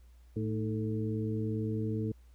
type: harmonic tone with a mistuned harmonic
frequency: 110 Hz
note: A2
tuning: in tune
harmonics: 1 / 2 / 3 / 4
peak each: -33 / -36 / -38 / -39 dBFS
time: 0.36-2.12 s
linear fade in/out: 5 ms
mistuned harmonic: 3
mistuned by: -66 cents
effects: added 60 Hz sine -54 dBFS peak until 2.34 s + pink hiss -71 dBFS RMS until 2.34 s